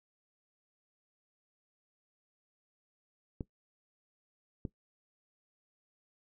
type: clicks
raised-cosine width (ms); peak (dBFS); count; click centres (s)
3; -24; 2; 3.408 / 4.652
effects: noise-tail reverb RT60 0.1 s tail -18 dB re dry